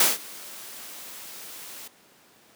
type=noise with ADSR envelope; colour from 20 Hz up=white; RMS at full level=-17 dBFS; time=0-1.88 s; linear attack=4 ms; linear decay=170 ms; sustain=-24 dB; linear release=8 ms; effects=pink hiss -56 dBFS RMS until 2.55 s + high-pass 200 Hz 12 dB/octave